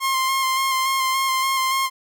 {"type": "tone with vibrato", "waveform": "sawtooth", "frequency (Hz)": 1060, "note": "C6", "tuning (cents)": 22, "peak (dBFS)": -15, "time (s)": [0, 1.9], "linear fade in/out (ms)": 50, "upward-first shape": "square", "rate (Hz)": 3.5, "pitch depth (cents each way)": 18, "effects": []}